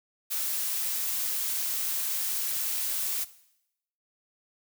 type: noise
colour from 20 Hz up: blue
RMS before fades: -30 dBFS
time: 0.3-3.25 s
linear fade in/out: 20 ms
effects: noise-tail reverb RT60 0.8 s tail -17 dB re dry